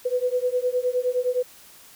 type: beating tone pair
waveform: sine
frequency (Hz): 493.9 / 503.6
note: B4 / B4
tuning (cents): 0 / +34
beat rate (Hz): 9.7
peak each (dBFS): -24 / -24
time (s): 0.05-1.43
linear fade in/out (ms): 10
effects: white hiss -49 dBFS RMS until 1.95 s